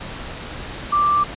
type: tone in noise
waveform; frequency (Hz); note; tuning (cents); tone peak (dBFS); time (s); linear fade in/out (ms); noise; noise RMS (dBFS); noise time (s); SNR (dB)
sine; 1176; D6; +2; -14; 0.92-1.24; 10; pink; -32; 0-1.35; +15
effects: resampled to 8000 Hz